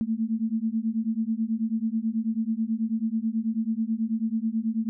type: beating tone pair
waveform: sine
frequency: 219 / 228.2 Hz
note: A3 / A#3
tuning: -8 / -37 cents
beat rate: 9.2 Hz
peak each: -27 dBFS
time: 0.01-4.89 s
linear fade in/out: 0 ms
effects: none